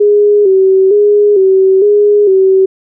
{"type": "tone with vibrato", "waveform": "sine", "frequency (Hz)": 397.3, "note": "G4", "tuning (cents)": 23, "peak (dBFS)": -4, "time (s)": [0, 2.66], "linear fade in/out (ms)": 10, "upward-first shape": "square", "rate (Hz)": 1.1, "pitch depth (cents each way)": 69, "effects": []}